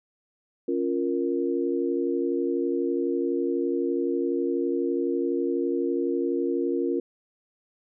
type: chord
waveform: sine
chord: Bb minor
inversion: first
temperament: equal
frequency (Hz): 277.2 / 349.2 / 466.2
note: Db4 / F4 / Bb4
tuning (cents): 0 / 0 / 0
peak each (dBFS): -28 / -26 / -29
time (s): 0.68-7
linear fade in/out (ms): 5
effects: none

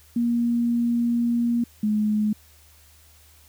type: tone pair in turn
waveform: sine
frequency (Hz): 236.6 / 212.1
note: A#3 / G#3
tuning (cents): +26 / +37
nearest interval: major second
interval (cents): 189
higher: first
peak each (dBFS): -19 / -19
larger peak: neither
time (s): 0.16-1.64 / 1.83-2.33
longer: first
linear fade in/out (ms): 5
effects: added 76 Hz sine -54 dBFS peak until 3.48 s + white hiss -55 dBFS RMS until 3.48 s

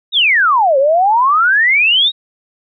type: exponential two-way sweep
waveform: sine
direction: down then up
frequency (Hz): 3852 to 523.3 to 3852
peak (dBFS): -8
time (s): 0.12-2.12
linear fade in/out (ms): 50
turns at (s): 0.78
effects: none

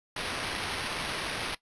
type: noise with sample-and-hold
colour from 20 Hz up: violet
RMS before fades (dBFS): -34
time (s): 0.16-1.55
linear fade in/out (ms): 5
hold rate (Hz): 7350
effects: noise-tail reverb RT60 0.1 s tail -18 dB re dry + resampled to 24000 Hz

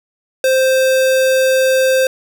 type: tone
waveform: square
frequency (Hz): 523.3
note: C5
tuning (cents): 0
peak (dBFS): -11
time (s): 0.44-2.07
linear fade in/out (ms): 2
effects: none

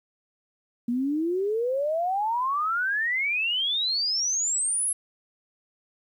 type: exponential sweep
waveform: sine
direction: up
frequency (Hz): 233.1 to 11070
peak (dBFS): -23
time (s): 0.88-4.93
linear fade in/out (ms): 5
effects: 10-bit

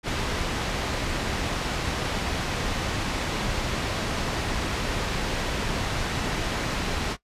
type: low-pass noise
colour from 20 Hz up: pink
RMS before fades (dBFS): -28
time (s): 0.03-7.17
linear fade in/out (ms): 50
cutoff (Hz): 5100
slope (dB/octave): 12
effects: noise-tail reverb RT60 0.1 s tail -18 dB re dry + resampled to 32000 Hz

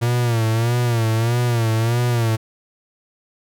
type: tone with vibrato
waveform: 45% pulse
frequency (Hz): 116.54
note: A#2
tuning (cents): 0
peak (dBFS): -16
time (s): 0.01-2.37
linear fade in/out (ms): 20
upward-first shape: sine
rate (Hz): 1.6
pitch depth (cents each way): 83
effects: none

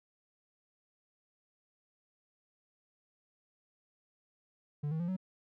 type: tone with pitch steps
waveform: triangle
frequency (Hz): 146.83 / 159.2 / 172.61 / 187.14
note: D3 / D#3 / F3 / F#3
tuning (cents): 0 / +40 / -20 / +20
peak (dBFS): -30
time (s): 4.83-5.166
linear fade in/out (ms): 10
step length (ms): 84
effects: none

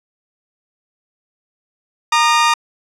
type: tone pair together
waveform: sawtooth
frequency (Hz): 932.3 / 1217.7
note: A#5 / D#6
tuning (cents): 0 / -38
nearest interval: perfect fourth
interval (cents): 462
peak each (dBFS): -10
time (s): 2.12-2.54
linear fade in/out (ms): 5
effects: low-pass 7000 Hz 12 dB/octave

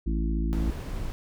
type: harmonic tone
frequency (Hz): 55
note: A1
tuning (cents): 0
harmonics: 1 / 3 / 4 / 5 / 6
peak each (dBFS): -25 / -34 / -35 / -36 / -36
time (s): 0.06-0.71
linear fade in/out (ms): 10
type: noise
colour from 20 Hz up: brown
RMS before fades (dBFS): -33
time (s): 0.53-1.12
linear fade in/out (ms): 0
effects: none

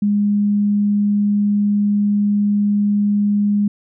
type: tone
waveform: sine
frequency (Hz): 205.3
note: G#3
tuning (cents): -20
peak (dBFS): -13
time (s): 0.02-3.68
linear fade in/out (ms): 5
effects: none

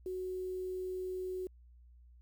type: tone with quantisation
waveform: sine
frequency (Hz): 370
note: F#4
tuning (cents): 0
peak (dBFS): -36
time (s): 0.06-1.47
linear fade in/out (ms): 2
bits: 10
effects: added 60 Hz sine -56 dBFS peak until 2.21 s

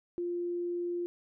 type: tone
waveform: sine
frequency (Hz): 349.2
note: F4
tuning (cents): 0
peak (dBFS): -31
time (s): 0.18-1.06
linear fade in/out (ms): 0
effects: none

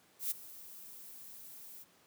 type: noise with ADSR envelope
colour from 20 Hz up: violet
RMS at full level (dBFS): -33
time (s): 0.19-1.85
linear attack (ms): 120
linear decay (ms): 14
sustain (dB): -18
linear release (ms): 33
effects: pink hiss -66 dBFS RMS until 2.06 s + high-pass 150 Hz 12 dB/octave

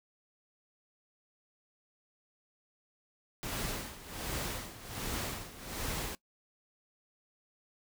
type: noise with tremolo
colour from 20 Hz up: pink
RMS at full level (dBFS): -36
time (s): 3.43-6.15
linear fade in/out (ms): 0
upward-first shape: sine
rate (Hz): 1.3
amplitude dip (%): 80
effects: noise-tail reverb RT60 0.1 s tail -21 dB re dry

